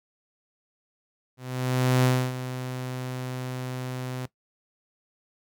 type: tone with ADSR envelope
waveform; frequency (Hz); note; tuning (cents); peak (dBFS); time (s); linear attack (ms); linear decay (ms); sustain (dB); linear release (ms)
sawtooth; 127.5; C3; -44; -14; 1.37-4.26; 670; 280; -13; 4
effects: noise-tail reverb RT60 0.1 s tail -18 dB re dry